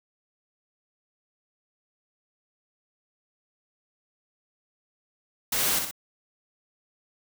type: noise with echo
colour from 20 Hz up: white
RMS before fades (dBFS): -26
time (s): 5.52-5.79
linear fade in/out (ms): 5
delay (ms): 61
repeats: 2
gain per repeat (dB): -5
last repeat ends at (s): 5.912
effects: none

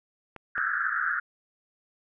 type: clicks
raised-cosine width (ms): 0.5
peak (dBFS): -26 / -23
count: 2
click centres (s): 0.363 / 0.58
type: band-pass noise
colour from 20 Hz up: white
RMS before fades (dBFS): -28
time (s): 0.55-1.2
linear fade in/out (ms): 10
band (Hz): 1300 to 1700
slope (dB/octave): 96
effects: none

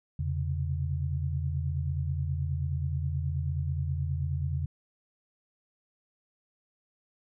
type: tone cluster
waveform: sine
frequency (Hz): 84.6 / 130.2 / 139.6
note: E2 / C3 / C#3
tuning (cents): +45 / -8 / +13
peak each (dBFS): -30 / -37 / -32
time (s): 0.19-4.66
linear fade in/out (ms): 5
effects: none

